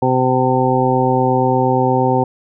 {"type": "harmonic tone", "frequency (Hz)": 128.5, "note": "C3", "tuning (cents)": -31, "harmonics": [1, 2, 3, 4, 6, 7], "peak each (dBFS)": [-19, -19, -19, -19, -19, -19], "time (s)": [0.02, 2.24], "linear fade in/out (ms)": 5, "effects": []}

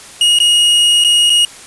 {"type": "tone with dropouts", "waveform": "45% pulse", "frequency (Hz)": 2877, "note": "F#7", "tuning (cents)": -49, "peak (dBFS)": -7, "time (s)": [0.21, 1.45], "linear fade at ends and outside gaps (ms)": 2, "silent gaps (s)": [[0.388, 0.401], [1.04, 1.046], [1.297, 1.301]], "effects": ["white hiss -35 dBFS RMS until 1.66 s", "resampled to 24000 Hz"]}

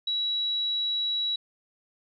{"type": "tone", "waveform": "sine", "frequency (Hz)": 3900, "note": "B7", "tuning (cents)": -23, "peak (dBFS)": -25, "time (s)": [0.07, 1.36], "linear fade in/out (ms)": 5, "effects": []}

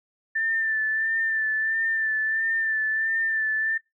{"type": "tone with vibrato", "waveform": "sine", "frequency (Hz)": 1776, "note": "A6", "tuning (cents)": 16, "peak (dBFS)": -22, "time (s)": [0.35, 3.78], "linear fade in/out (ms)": 10, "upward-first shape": "sine", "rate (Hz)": 1.5, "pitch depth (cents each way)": 29, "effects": ["noise-tail reverb RT60 0.2 s tail -24 dB re dry"]}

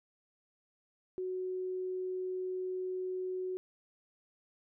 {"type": "tone", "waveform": "sine", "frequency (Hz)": 370, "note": "F#4", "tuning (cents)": 0, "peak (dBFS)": -34, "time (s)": [1.18, 3.57], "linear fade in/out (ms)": 0, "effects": []}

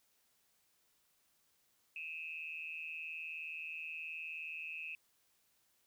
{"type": "tone with amplitude modulation", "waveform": "sine", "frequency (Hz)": 2579, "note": "E7", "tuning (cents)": -39, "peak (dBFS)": -38, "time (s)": [1.96, 4.95], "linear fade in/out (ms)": 2, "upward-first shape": "sine", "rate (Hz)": 159, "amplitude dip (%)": 85, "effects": ["white hiss -75 dBFS RMS until 5.86 s"]}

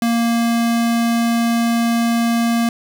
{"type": "tone", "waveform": "square", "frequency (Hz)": 232.8, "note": "A#3", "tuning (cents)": -2, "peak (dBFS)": -15, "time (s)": [0.02, 2.69], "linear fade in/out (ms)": 2, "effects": []}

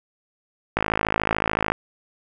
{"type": "click train", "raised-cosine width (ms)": 0.5, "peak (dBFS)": -5, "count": 52, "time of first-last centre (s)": [0.77, 1.72], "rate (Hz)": 53.7, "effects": []}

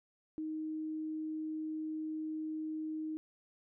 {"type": "tone", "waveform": "sine", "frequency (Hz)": 312.5, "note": "D#4", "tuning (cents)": 8, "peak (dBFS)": -36, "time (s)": [0.38, 3.17], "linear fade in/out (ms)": 0, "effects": []}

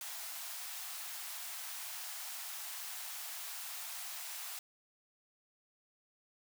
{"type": "high-pass noise", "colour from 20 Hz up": "white", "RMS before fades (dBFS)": -44, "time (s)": [0.01, 4.59], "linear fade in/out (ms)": 2, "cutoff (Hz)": 640, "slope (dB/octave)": 96, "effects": []}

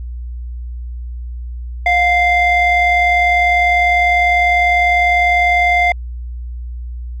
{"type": "ring-modulated tone", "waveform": "triangle", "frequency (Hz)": 690, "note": "F5", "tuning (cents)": -21, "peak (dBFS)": -5, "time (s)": [1.86, 5.92], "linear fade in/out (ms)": 2, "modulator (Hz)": 1400, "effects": ["added 60 Hz sine -23 dBFS peak until 7.2 s"]}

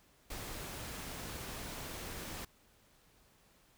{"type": "noise", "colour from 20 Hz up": "pink", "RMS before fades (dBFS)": -44, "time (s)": [0.3, 2.45], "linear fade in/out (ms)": 5, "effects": ["pink hiss -67 dBFS RMS until 3.77 s"]}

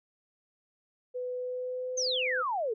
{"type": "tone with pitch glide", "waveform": "sine", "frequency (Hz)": [499.1, 508.4], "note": ["B4", "C5"], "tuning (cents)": [18, -50], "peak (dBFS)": -32, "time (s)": [1.14, 2.43], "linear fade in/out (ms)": 20, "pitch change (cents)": 32, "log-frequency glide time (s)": [1.35, 1.99]}
{"type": "exponential sweep", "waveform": "sine", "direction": "down", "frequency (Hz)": [6520, 415.3], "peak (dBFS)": -28, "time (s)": [1.97, 2.74], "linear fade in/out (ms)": 10}
{"effects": []}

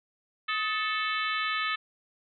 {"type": "harmonic tone with a mistuned harmonic", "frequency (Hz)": 439.5, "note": "A4", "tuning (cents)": -2, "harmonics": [3, 4, 5, 6, 7, 8, 9], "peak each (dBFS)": [-31, -33, -35, -37, -38, -39, -40], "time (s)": [0.48, 1.76], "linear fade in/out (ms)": 10, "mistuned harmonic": 3, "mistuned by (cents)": -69, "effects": []}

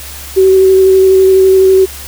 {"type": "tone with vibrato", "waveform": "sine", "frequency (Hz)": 380, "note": "F#4", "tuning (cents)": 46, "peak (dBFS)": -3, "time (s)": [0.36, 1.86], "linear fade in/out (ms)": 20, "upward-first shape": "square", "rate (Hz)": 12, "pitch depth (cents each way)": 10, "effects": ["added 70 Hz sine -30 dBFS peak until 2.07 s", "white hiss -28 dBFS RMS until 2.07 s"]}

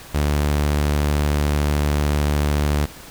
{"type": "tone", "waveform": "sawtooth", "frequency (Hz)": 73.5, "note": "D2", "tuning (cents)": 2, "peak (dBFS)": -13, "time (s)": [0.14, 2.86], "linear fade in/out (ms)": 10, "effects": ["pink hiss -40 dBFS RMS until 3.1 s"]}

